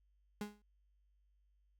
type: tone with exponential decay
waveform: 35% pulse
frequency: 207.7 Hz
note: G#3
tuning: in tune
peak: -36 dBFS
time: 0.41-0.62 s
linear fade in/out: 2 ms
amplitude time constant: 45 ms
effects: added 50 Hz sine -70 dBFS peak until 1.79 s